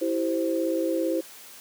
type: chord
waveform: sine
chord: C major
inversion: first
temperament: equal with one note detuned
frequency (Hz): 329.6 / 387.3 / 523.3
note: E4 / G4 / C5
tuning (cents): 0 / -21 / 0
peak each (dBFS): -25 / -31 / -27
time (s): 0.01-1.21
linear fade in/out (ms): 10
effects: white hiss -46 dBFS RMS until 1.6 s + high-pass 200 Hz 12 dB/octave